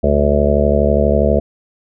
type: harmonic tone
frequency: 72.3 Hz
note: D2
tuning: 27 cents flat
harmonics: 1 / 2 / 3 / 5 / 6 / 7 / 8 / 9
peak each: -16 / -22 / -18 / -22 / -20 / -19 / -19 / -18 dBFS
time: 0.03-1.4 s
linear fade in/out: 10 ms
effects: none